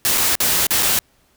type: noise with dropouts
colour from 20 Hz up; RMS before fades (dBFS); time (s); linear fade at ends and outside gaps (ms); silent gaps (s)
white; -17; 0.05-0.99; 0; 0.175-0.179 / 0.354-0.403 / 0.668-0.707 / 0.825-0.829
effects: pink hiss -59 dBFS RMS until 1.36 s